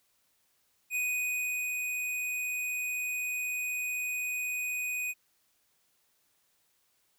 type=tone with ADSR envelope; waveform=square; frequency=2489 Hz; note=D#7; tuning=in tune; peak=-29 dBFS; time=0.9-5.14 s; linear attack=55 ms; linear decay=760 ms; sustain=-3 dB; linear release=37 ms; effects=white hiss -72 dBFS RMS until 7.18 s